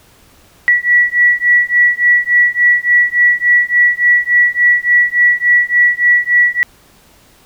sine beating tone pair, 1941 / 1944.5 Hz, B6 / B6, -31 / -27 cents, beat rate 3.5 Hz, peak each -11 dBFS, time 0.68-6.63 s, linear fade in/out 0 ms, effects pink hiss -47 dBFS RMS until 7.45 s

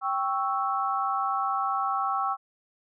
sine chord, C# diminished, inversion second, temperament equal, 784 / 1108.7 / 1318.5 Hz, G5 / C#6 / E6, 0 / 0 / 0 cents, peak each -29 dBFS, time 0.01-2.37 s, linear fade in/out 50 ms, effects none

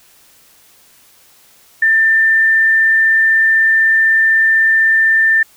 sine tone, 1788 Hz, A6, 27 cents sharp, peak -8 dBFS, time 1.82-5.43 s, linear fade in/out 5 ms, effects white hiss -48 dBFS RMS until 5.56 s

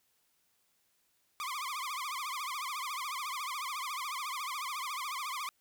sawtooth tone with vibrato, 1117 Hz, C#6, 13 cents sharp, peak -32 dBFS, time 1.4-5.49 s, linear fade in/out 0 ms, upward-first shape triangle, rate 14 Hz, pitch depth 210 cents each way, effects white hiss -74 dBFS RMS until 5.6 s

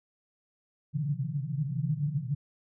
pink band-pass noise, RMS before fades -31 dBFS, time 0.93-2.35 s, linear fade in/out 10 ms, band 130 to 160 Hz, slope 96 dB/octave, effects none

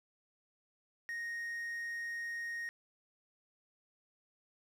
triangle tone with quantisation, 1864.7 Hz, A#6, in tune, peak -36 dBFS, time 1.09-2.69 s, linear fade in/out 0 ms, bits 11, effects none

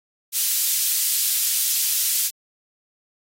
white high-pass noise, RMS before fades -21 dBFS, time 0.32-2.31 s, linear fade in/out 50 ms, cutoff 4000 Hz, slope 12 dB/octave, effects AAC 48 kbps

